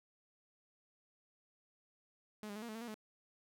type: tone with pitch steps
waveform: sawtooth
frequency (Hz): 212.5 / 203 / 213.9 / 235.7 / 216 / 226.4 / 238.9 / 215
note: G#3 / G#3 / A3 / A#3 / A3 / A3 / A#3 / A3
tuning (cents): +40 / -39 / -49 / +19 / -32 / +50 / +43 / -40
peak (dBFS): -40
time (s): 2.43-2.942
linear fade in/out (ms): 0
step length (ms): 64
effects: none